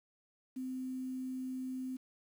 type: tone with quantisation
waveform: sine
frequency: 258.2 Hz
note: C4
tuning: 23 cents flat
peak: -37 dBFS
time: 0.56-1.97 s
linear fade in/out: 10 ms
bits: 10
effects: none